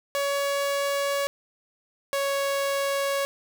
sawtooth tone pair in turn, 562 / 555.9 Hz, C#5 / C#5, +24 / +5 cents, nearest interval unison, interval 19 cents, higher first, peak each -20 dBFS, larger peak neither, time 0.15-1.27 / 2.13-3.25 s, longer neither, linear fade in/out 0 ms, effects none

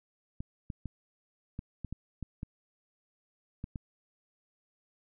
clicks, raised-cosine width 5 ms, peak -25 dBFS, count 10, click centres 0.405 / 0.702 / 0.857 / 1.591 / 1.847 / 1.926 / 2.227 / 2.431 / 3.641 / 3.758 s, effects none

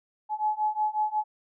sine beating tone pair, 850 / 855.5 Hz, G#5 / A5, +40 / -49 cents, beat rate 5.5 Hz, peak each -28 / -27 dBFS, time 0.29-1.24 s, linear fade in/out 50 ms, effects none

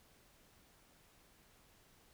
silence, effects pink hiss -67 dBFS RMS until 2.13 s

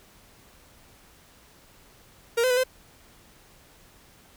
45% pulse tone with pitch steps, 467.4 / 511 / 497.3 / 515 Hz, A#4 / C5 / B4 / C5, +5 / -41 / +12 / -28 cents, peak -20 dBFS, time 2.37-2.638 s, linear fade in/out 10 ms, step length 67 ms, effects pink hiss -55 dBFS RMS until 4.36 s

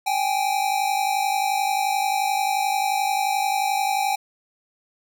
square tone pair together, 779.2 / 830.6 Hz, G5 / G#5, -11 / 0 cents, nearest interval minor second, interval 111 cents, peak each -23 / -25 dBFS, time 0.06-4.16 s, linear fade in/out 10 ms, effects none

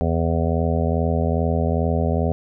harmonic tone, 82.41 Hz, E2, in tune, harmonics 1 / 2 / 3 / 5 / 6 / 7 / 8 / 9, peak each -21 / -24 / -26 / -28 / -29 / -29 / -30 / -31 dBFS, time 0.01-2.32 s, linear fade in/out 0 ms, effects none

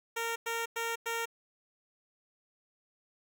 10% pulse tone bursts, 461 Hz, A#4, 19 cents flat, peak -24 dBFS, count 4, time 0.16-1.257 s, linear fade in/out 10 ms, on 200 ms, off 99 ms, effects none

